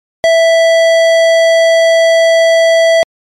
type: tone with tanh clipping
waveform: sine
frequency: 659.3 Hz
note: E5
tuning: in tune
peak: -7 dBFS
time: 0.24-3.03 s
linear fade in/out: 0 ms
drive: 17 dB
effects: MP3 64 kbps